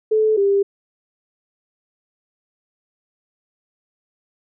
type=tone pair in turn; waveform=sine; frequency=434.1 / 398.1 Hz; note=A4 / G4; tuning=-23 / +27 cents; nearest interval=minor second; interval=150 cents; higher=first; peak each=-13 dBFS; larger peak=neither; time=0.11-0.37 / 0.37-0.63 s; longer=neither; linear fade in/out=10 ms; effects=none